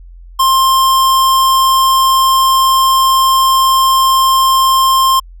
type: tone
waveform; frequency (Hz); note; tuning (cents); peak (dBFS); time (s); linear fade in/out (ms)
square; 1057; C6; +17; -8; 0.39-5.2; 10
effects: added 43 Hz sine -32 dBFS peak until 5.4 s

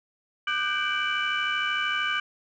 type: tone cluster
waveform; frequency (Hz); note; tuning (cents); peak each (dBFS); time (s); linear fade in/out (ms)
sine; 1199 / 1505 / 1578 / 2327 / 2974; D6 / F#6 / G6 / D7 / F#7; +36 / +29 / +11 / -17 / +8; -30; 0.47-2.2; 5
effects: tanh soft clip ceiling -17 dBFS

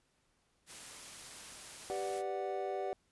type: noise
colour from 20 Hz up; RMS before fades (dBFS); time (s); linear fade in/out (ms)
white; -49; 0.66-2.23; 50
type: chord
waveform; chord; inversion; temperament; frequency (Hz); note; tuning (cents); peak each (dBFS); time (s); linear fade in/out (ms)
triangle; G major seventh; none; equal with one note detuned; 390.2 / 493.9 / 587.3 / 740; G4 / B4 / D5 / F#5; -8 / 0 / 0 / 0; -37 / -42 / -40 / -38; 1.9-2.93; 0
effects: pink hiss -75 dBFS RMS until 3.11 s + resampled to 24000 Hz

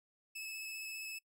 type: tone with vibrato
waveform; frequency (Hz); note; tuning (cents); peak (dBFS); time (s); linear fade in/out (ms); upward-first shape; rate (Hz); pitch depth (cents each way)
sawtooth; 2600; E7; -24; -39; 0.35-1.19; 10; square; 15; 11
effects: noise-tail reverb RT60 0.1 s tail -22 dB re dry

